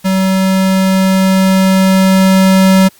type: tone with level ramp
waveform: square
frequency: 190 Hz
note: F#3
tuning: 46 cents sharp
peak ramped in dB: -10 to -5 dBFS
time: 0.04-2.89 s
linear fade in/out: 20 ms
effects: white hiss -45 dBFS RMS until 2.99 s + Opus 48 kbps